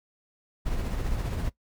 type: noise with tremolo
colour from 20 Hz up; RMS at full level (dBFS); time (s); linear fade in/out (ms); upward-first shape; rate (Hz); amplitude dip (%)
brown; -27; 0.65-1.5; 20; triangle; 15; 45
effects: noise-tail reverb RT60 0.1 s tail -18 dB re dry